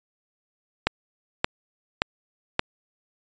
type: click train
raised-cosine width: 0.3 ms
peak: -3 dBFS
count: 4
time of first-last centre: 0.87-2.594 s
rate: 1.74 Hz
effects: resampled to 16000 Hz